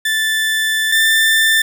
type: tone pair in turn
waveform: 30% pulse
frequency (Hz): 1760 / 1780.5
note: A6 / A6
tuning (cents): 0 / +20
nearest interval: unison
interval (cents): 20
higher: second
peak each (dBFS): -12 / -8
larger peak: second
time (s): 0.05-0.92 / 0.92-1.62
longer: first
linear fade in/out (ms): 5
effects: none